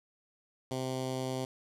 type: tone with notch filter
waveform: 10% pulse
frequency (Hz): 130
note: C3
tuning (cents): -11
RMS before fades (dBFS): -35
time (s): 0.71-1.45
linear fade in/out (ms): 2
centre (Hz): 1700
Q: 1.2
effects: low-pass 11000 Hz 12 dB/octave